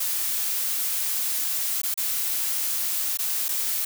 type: noise with dropouts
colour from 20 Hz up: blue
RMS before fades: -26 dBFS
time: 0-3.85 s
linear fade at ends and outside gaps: 5 ms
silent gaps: 1.818-1.833 / 1.942-1.975 / 3.173-3.188 / 3.484-3.489 s
effects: none